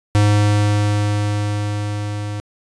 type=tone with level ramp; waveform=square; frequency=103.83 Hz; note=G#2; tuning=in tune; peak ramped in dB=-11 to -24 dBFS; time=0.15-2.4 s; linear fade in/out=0 ms; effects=resampled to 22050 Hz